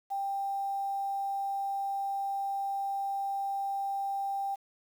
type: tone with quantisation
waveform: sine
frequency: 790 Hz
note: G5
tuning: 13 cents sharp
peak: -30 dBFS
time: 0.1-4.56 s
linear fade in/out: 20 ms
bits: 9
effects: none